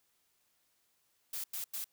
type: noise bursts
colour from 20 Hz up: blue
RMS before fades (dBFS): -39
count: 3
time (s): 1.33-1.844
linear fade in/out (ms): 5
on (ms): 110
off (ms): 92
effects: white hiss -75 dBFS RMS until 1.92 s